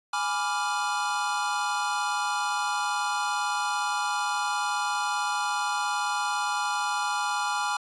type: chord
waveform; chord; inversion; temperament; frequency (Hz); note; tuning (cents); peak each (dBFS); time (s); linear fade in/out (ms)
square; G# diminished seventh; none; equal; 830.6 / 987.8 / 1174.7 / 1396.9; G#5 / B5 / D6 / F6; 0 / 0 / 0 / 0; -31 / -33 / -33 / -32; 0.13-7.77; 5
effects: resampled to 22050 Hz